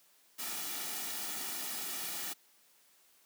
white noise with comb filter, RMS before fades -39 dBFS, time 0.38-2.34 s, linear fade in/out 20 ms, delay 1.9 ms, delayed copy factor -0.55, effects white hiss -66 dBFS RMS until 3.25 s + high-pass 200 Hz 12 dB/octave

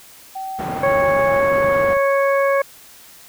sine tone with pitch glide, 767 to 812.6 Hz, G5 to G#5, -38 to -38 cents, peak -25 dBFS, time 0.35-1.4 s, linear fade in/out 10 ms, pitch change +100 cents, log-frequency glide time 0.66-1.24 s
pink band-pass noise, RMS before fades -28 dBFS, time 0.58-1.95 s, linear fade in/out 20 ms, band 120 to 1400 Hz, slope 12 dB/octave
harmonic tone, 553 Hz, C#5, 4 cents flat, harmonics 1 / 2 / 3 / 4, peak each -15 / -21 / -25 / -27 dBFS, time 0.83-2.62 s, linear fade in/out 5 ms
click train, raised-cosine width 5 ms, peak -25 dBFS, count 28, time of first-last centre 0.88-1.969 s, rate 24.8 Hz
effects white hiss -44 dBFS RMS until 3.28 s

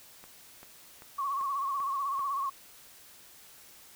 click train, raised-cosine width 0.5 ms, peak -34 dBFS, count 6, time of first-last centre 0.24-2.193 s, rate 2.56 Hz
sine tone with vibrato, 1106 Hz, C#6, 4 cents flat, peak -29 dBFS, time 1.18-2.5 s, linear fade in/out 10 ms, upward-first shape sine, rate 16 Hz, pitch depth 68 cents each way
effects white hiss -54 dBFS RMS until 3.95 s

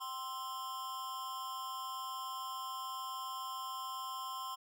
square tone with amplitude modulation, 1046.5 Hz, C6, in tune, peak -37 dBFS, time 0-4.56 s, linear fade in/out 20 ms, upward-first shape sine, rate 273 Hz, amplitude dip 75%, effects none

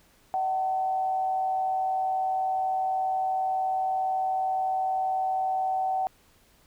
sine tone with frequency modulation, 757 Hz, F#5, 39 cents sharp, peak -24 dBFS, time 0.34-6.07 s, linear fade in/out 0 ms, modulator 130 Hz, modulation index 0.35, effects pink hiss -61 dBFS RMS until 6.66 s

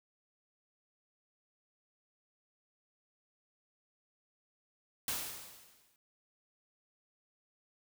white noise with exponential decay, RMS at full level -34 dBFS, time 5.08-5.96 s, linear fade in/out 1 ms, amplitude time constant 190 ms, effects none

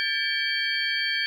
sine tone cluster, 1612 / 1757 / 2303 / 3191 / 4502 Hz, G6 / A6 / D7 / G7 / C#8, +48 / -3 / -34 / +30 / +26 cents, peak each -30 dBFS, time 0-1.26 s, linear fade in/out 0 ms, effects 9-bit

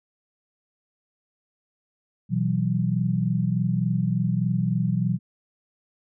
sine chord, B suspended fourth, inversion none, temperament equal with one note detuned, 123.47 / 164.81 / 188.23 Hz, B2 / E3 / F#3, 0 / 0 / +30 cents, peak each -25 dBFS, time 2.29-5.19 s, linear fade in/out 50 ms, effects none

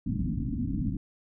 white low-pass noise, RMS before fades -30 dBFS, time 0.06-0.97 s, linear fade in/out 5 ms, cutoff 290 Hz, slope 96 dB/octave, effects none

